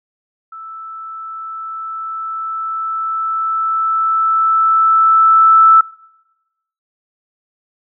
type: tone with level ramp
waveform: sine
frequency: 1318.5 Hz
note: E6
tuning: in tune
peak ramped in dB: -29 to -4 dBFS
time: 0.52-5.81 s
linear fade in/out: 5 ms
effects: noise-tail reverb RT60 1.0 s tail -25 dB re dry